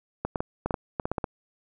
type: clicks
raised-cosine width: 1 ms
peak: -13 dBFS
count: 11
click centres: 0.25 / 0.358 / 0.405 / 0.66 / 0.708 / 0.742 / 0.998 / 1.055 / 1.116 / 1.182 / 1.242 s
effects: none